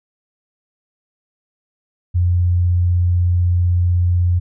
sine tone, 88.4 Hz, F2, 22 cents sharp, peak -12 dBFS, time 2.14-4.4 s, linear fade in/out 20 ms, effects none

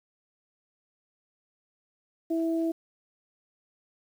sine tone pair together, 328.3 / 659 Hz, E4 / E5, -7 / -1 cents, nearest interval octave, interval 1206 cents, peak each -25 / -34 dBFS, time 2.3-2.72 s, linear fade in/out 10 ms, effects 9-bit

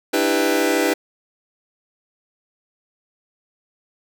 sawtooth chord, E minor seventh, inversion third, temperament just, 296.7 / 329.6 / 395.6 / 494.4 Hz, D4 / E4 / G4 / B4, +18 / 0 / +16 / +2 cents, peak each -18 dBFS, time 0.13-0.94 s, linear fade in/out 10 ms, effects none

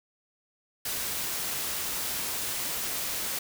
white noise, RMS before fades -32 dBFS, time 0.85-3.39 s, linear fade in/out 5 ms, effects none

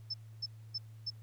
sine tone bursts, 5274 Hz, E8, in tune, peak -34 dBFS, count 4, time 0.1-1.104 s, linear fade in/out 10 ms, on 41 ms, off 280 ms, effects added 110 Hz sine -49 dBFS peak until 1.22 s + pink hiss -69 dBFS RMS until 1.22 s

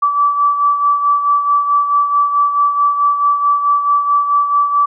sine beating tone pair, 1155 / 1159.6 Hz, D6 / D6, -29 / -22 cents, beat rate 4.6 Hz, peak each -11 / -19 dBFS, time 0.02-4.86 s, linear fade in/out 10 ms, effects none

